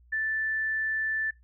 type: tone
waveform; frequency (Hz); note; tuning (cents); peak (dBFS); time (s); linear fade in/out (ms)
sine; 1760; A6; 0; -26; 0.12-1.31; 10
effects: noise-tail reverb RT60 0.2 s tail -24 dB re dry + added 60 Hz sine -55 dBFS peak until 1.43 s